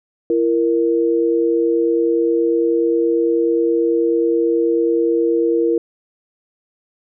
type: tone pair together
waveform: sine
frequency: 336.9 / 466.2 Hz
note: E4 / A#4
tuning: +38 / 0 cents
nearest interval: tritone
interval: 562 cents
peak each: -16 dBFS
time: 0.3-5.78 s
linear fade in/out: 2 ms
effects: none